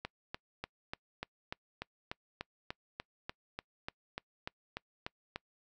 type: click train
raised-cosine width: 0.3 ms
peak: -22 dBFS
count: 19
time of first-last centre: 0.05-5.36 s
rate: 3.39 Hz
effects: noise-tail reverb RT60 0.1 s tail -26 dB re dry